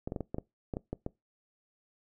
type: clicks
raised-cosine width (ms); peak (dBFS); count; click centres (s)
2; -21; 10; 0.075 / 0.121 / 0.162 / 0.207 / 0.345 / 0.384 / 0.738 / 0.769 / 0.93 / 1.064
effects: noise-tail reverb RT60 0.2 s tail -22 dB re dry